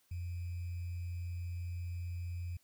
sine tone with sample-and-hold, 87.4 Hz, F2, 2 cents sharp, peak -37 dBFS, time 0.11-2.57 s, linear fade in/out 5 ms, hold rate 2450 Hz, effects white hiss -72 dBFS RMS until 2.63 s

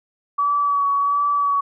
sine tone with vibrato, 1140 Hz, C#6, 48 cents sharp, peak -16 dBFS, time 0.38-1.61 s, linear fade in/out 10 ms, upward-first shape sine, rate 1.4 Hz, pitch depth 22 cents each way, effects none

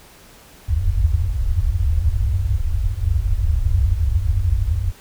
white low-pass noise, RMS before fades -18 dBFS, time 0.68-4.92 s, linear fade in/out 20 ms, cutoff 100 Hz, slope 96 dB/octave, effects pink hiss -46 dBFS RMS until 5 s

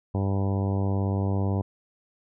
harmonic tone, 98 Hz, G2, in tune, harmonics 1 / 2 / 3 / 4 / 5 / 6 / 7 / 8 / 9 / 10, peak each -24 / -30 / -34 / -36 / -38 / -40 / -41 / -42 / -43 / -44 dBFS, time 0.14-1.62 s, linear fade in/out 10 ms, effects none

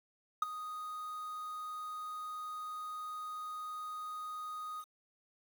triangle tone with ADSR envelope, 1244.5 Hz, D#6, in tune, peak -23 dBFS, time 0.42-4.85 s, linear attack 4 ms, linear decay 16 ms, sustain -15 dB, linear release 59 ms, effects 9-bit

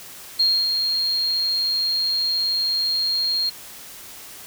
sine tone with ADSR envelope, 4233 Hz, C8, 19 cents sharp, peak -14 dBFS, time 0.39-3.5 s, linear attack 11 ms, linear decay 260 ms, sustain -5 dB, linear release 11 ms, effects white hiss -40 dBFS RMS until 4.46 s

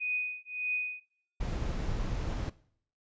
sine tone with tremolo, 2489 Hz, D#7, in tune, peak -27 dBFS, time 0-1.01 s, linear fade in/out 20 ms, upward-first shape triangle, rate 1.7 Hz, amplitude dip 100%
brown noise, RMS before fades -33 dBFS, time 1.4-2.5 s, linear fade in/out 10 ms
effects noise-tail reverb RT60 0.6 s tail -19 dB re dry + resampled to 16000 Hz

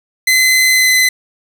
sawtooth tone with pitch glide, 2042 to 2028 Hz, C7 to B6, -43 to +45 cents, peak -5 dBFS, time 0.27-1.09 s, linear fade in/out 5 ms, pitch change -12 cents, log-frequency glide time 0.72-0.91 s, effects none

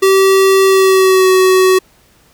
square tone with pitch glide, 385.5 to 374.3 Hz, G4 to F#4, -29 to +20 cents, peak -7 dBFS, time 0.02-1.79 s, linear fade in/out 10 ms, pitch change -51 cents, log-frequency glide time 0.65-1.3 s, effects pink hiss -50 dBFS RMS until 2.33 s

